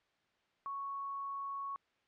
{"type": "tone", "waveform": "sine", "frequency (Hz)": 1108.7, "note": "C#6", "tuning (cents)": 0, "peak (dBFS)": -38, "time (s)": [0.66, 1.76], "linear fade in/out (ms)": 0, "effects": ["white hiss -75 dBFS RMS until 2.07 s", "low-pass 3000 Hz 12 dB/octave"]}